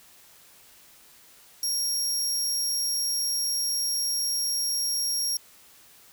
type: tone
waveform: 25% pulse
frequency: 5588 Hz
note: F8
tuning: in tune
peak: -20 dBFS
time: 1.63-5.37 s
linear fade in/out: 2 ms
effects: white hiss -54 dBFS RMS until 6.12 s